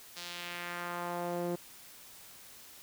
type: tone with band-pass filter sweep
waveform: sawtooth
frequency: 174.61 Hz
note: F3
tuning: in tune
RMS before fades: -38 dBFS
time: 0.16-1.56 s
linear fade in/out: 10 ms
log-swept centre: 4800 to 390 Hz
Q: 1.4
effects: white hiss -53 dBFS RMS until 2.82 s